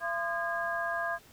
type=tone cluster; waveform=sine; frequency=679 / 1031 / 1217 / 1633 Hz; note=F5 / C6 / D#6 / G#6; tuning=-49 / -26 / -39 / -30 cents; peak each=-34 / -38 / -39 / -33 dBFS; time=0-1.19 s; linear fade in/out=50 ms; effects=pink hiss -57 dBFS RMS until 1.32 s